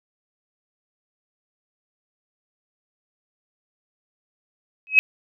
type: tone with exponential growth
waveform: sine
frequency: 2552 Hz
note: D#7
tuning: 43 cents sharp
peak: -5 dBFS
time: 4.87-4.99 s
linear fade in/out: 0 ms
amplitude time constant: 24 ms
effects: none